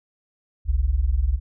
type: tone pair together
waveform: sine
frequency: 48.96 / 69.2 Hz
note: G1 / C#2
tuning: -1 / -2 cents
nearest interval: tritone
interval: 599 cents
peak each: -21 / -20 dBFS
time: 0.65-1.4 s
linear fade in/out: 50 ms
effects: none